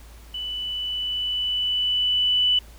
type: tone with level ramp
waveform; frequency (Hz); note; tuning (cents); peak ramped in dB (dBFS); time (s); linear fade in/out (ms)
sine; 2980; F#7; +12; -28 to -16; 0.34-2.59; 5
effects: added 56 Hz sine -43 dBFS peak until 2.78 s + pink hiss -51 dBFS RMS until 2.78 s